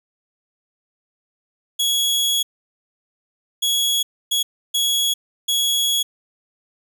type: tone bursts at uneven times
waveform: sawtooth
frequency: 3344 Hz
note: G#7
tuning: 11 cents sharp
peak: -14 dBFS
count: 5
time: 1.79-2.43 / 3.62-4.03 / 4.31-4.43 / 4.74-5.14 / 5.48-6.03 s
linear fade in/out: 10 ms
effects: none